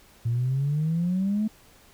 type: exponential sweep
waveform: sine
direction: up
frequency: 114 to 220 Hz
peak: -21 dBFS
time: 0.25-1.48 s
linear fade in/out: 10 ms
effects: tanh soft clip ceiling -18 dBFS + pink hiss -55 dBFS RMS until 1.93 s